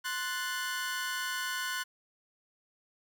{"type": "chord", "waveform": "sawtooth", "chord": "F# diminished", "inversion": "second", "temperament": "equal", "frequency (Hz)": [1046.5, 1480, 1760], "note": ["C6", "F#6", "A6"], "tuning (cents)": [0, 0, 0], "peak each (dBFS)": [-35, -31, -37], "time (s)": [0.04, 1.84], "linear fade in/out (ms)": 20, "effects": []}